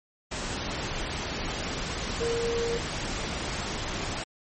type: tone in noise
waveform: sine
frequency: 466.2 Hz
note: A#4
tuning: in tune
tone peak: -26 dBFS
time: 2.2-2.78 s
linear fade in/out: 10 ms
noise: pink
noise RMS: -32 dBFS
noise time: 0.31-4.24 s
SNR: +3 dB
effects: MP3 32 kbps